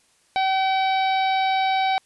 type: harmonic tone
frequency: 765 Hz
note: G5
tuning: 42 cents flat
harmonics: 1 / 2 / 3 / 4 / 5 / 6 / 7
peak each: -19 / -34 / -28 / -37 / -31 / -40 / -46 dBFS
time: 0.36-1.98 s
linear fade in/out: 0 ms
effects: white hiss -61 dBFS RMS until 2.05 s + resampled to 24000 Hz